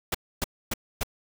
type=noise bursts; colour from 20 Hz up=pink; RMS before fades=-27 dBFS; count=4; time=0.12-1.034 s; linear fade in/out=5 ms; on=26 ms; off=270 ms; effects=none